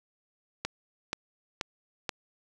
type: click train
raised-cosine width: 0.2 ms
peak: -13 dBFS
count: 4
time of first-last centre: 0.65-2.092 s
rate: 2.08 Hz
effects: none